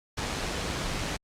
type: noise with amplitude modulation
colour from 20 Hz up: pink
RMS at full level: -30 dBFS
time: 0.17-1.17 s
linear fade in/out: 10 ms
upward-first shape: sine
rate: 102 Hz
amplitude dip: 30%
effects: low-pass 7000 Hz 12 dB/octave + Opus 48 kbps